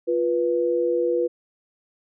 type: tone pair together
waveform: sine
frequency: 349.2 / 489.8 Hz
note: F4 / B4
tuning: 0 / -14 cents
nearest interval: tritone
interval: 586 cents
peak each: -23 / -21 dBFS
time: 0.07-1.28 s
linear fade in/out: 20 ms
effects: none